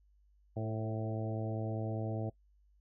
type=harmonic tone with a mistuned harmonic; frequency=110 Hz; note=A2; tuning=in tune; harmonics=1 / 2 / 3 / 4 / 5 / 6 / 7; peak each=-36 / -43 / -43 / -45 / -45 / -44 / -49 dBFS; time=0.56-2.3 s; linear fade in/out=10 ms; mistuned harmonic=4; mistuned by=+19 cents; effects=noise-tail reverb RT60 0.1 s tail -22 dB re dry + added 50 Hz sine -64 dBFS peak until 2.8 s